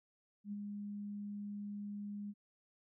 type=tone with ADSR envelope; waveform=sine; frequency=204.8 Hz; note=G#3; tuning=24 cents flat; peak=-38 dBFS; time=0.44-2.34 s; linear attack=82 ms; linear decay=31 ms; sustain=-3 dB; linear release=43 ms; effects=none